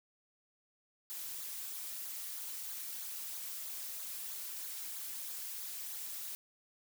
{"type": "noise with flanger", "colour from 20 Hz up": "blue", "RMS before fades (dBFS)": -43, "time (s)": [1.1, 6.35], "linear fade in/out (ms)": 0, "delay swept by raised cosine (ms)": [0.35, 5.55], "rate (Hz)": 3.1, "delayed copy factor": -0.7, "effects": []}